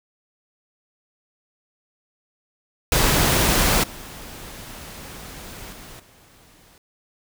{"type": "noise with level steps", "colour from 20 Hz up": "pink", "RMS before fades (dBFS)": [-18, -38, -41, -52], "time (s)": [2.92, 6.78], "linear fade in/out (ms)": 2, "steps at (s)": [3.83, 5.72, 5.99], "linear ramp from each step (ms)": 10, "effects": []}